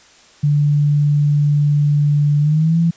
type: tone with pitch glide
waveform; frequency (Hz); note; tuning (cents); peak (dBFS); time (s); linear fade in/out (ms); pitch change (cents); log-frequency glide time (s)
sine; 146.4 to 167.2; D3 to E3; -5 to +25; -11; 0.43-2.91; 10; +230; 2.4-2.79
effects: white hiss -47 dBFS RMS until 2.96 s + resampled to 16000 Hz